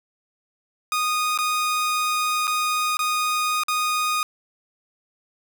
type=tone with dropouts; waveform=sawtooth; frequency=1237 Hz; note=D#6; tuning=10 cents flat; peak=-17 dBFS; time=0.92-4.23 s; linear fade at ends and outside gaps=1 ms; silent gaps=1.376-1.387 / 2.471-2.477 / 2.97-2.991 / 3.635-3.683 s; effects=9-bit